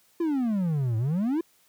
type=exponential two-way sweep; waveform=triangle; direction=down then up; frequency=349.2 to 107.4 to 349.2 Hz; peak=-21 dBFS; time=0.2-1.41 s; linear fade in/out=5 ms; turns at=0.97 s; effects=white hiss -63 dBFS RMS until 1.68 s + high-pass 60 Hz 12 dB/octave